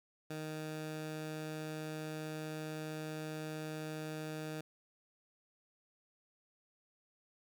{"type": "tone", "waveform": "15% pulse", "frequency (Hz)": 155.4, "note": "D#3", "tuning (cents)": -2, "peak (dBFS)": -34, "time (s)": [0.3, 4.61], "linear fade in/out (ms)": 5, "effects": []}